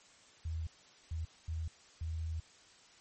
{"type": "tone bursts at uneven times", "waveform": "sine", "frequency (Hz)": 80.8, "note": "E2", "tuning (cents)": -34, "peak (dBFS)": -35, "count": 4, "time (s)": [[0.45, 0.67], [1.11, 1.25], [1.48, 1.68], [2.01, 2.4]], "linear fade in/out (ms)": 5, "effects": ["white hiss -61 dBFS RMS until 3 s", "MP3 32 kbps"]}